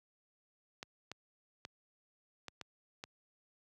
clicks, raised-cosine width 0.2 ms, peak -26 dBFS, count 6, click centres 0.829 / 1.116 / 1.651 / 2.483 / 2.613 / 3.039 s, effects high-pass 80 Hz 12 dB/octave

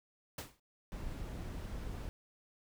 pink noise with exponential decay, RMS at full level -39 dBFS, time 0.38-0.6 s, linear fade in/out 5 ms, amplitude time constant 46 ms
brown noise, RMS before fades -42 dBFS, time 0.92-2.09 s, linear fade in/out 0 ms
effects none

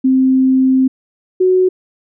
sine tone pair in turn, 261.6 / 370 Hz, C4 / F#4, 0 / 0 cents, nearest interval tritone, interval 600 cents, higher second, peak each -8 dBFS, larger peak neither, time 0.04-0.88 / 1.4-1.69 s, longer first, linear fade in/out 10 ms, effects none

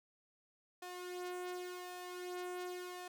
sawtooth tone with flanger, 359.9 Hz, F#4, 48 cents flat, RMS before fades -45 dBFS, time 0.82-3.08 s, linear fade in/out 5 ms, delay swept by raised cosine 1.6 to 2.9 ms, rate 0.89 Hz, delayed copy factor +0.55, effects none

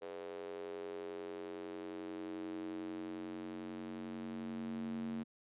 square tone with high-pass filter sweep, 45.6 Hz, F#1, 24 cents flat, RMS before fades -44 dBFS, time 0.01-5.24 s, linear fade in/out 20 ms, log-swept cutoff 460 to 220 Hz, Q 5.6, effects resampled to 8000 Hz

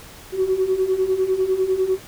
sine beating tone pair, 370 / 380 Hz, F#4 / F#4, 0 / +46 cents, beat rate 10 Hz, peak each -22 / -18 dBFS, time 0.32-1.99 s, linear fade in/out 50 ms, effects tanh soft clip ceiling -11 dBFS + pink hiss -42 dBFS RMS until 2.07 s

